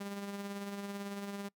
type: tone with tremolo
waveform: sawtooth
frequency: 200.4 Hz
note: G3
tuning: 38 cents sharp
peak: -34 dBFS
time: 0-1.49 s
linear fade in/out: 10 ms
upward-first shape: sine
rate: 18 Hz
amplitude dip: 40%
effects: noise-tail reverb RT60 0.1 s tail -24 dB re dry